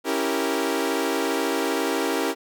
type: chord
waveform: sawtooth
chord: C# diminished seventh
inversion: none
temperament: equal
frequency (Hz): 277.2 / 329.6 / 392 / 466.2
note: C#4 / E4 / G4 / Bb4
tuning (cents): 0 / 0 / 0 / 0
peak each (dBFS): -24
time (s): 0.04-2.35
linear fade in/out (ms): 50
effects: none